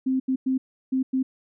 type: tone bursts at uneven times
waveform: sine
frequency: 261.6 Hz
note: C4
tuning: in tune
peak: -20 dBFS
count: 5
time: 0.06-0.2 / 0.28-0.36 / 0.46-0.58 / 0.92-1.03 / 1.13-1.23 s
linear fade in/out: 10 ms
effects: none